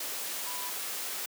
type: tone in noise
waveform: sine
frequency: 990 Hz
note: B5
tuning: 4 cents sharp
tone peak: -41 dBFS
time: 0.46-0.7 s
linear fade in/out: 5 ms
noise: white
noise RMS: -36 dBFS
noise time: 0-1.26 s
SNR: -8 dB
effects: high-pass 300 Hz 12 dB/octave